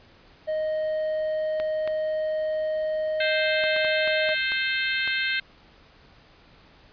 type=tone; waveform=triangle; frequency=622.3 Hz; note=D#5; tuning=in tune; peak=-22 dBFS; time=0.47-4.35 s; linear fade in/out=20 ms
type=clicks; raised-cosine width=0.3 ms; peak=-18 dBFS; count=9; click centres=1.6 / 1.876 / 3.639 / 3.764 / 3.848 / 4.076 / 4.291 / 4.52 / 5.076 s
type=harmonic tone; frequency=523.3 Hz; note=C5; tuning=in tune; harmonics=3 / 4 / 5 / 6 / 7 / 8; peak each=-27 / -29 / -31 / -33 / -34 / -35 dBFS; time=3.2-5.4 s; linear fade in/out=5 ms
effects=pink hiss -54 dBFS RMS until 6.92 s + resampled to 11025 Hz